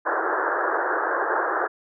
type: band-pass noise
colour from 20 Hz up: white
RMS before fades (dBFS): -24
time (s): 0.05-1.68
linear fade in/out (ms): 20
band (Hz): 320 to 1700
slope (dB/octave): 96
effects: none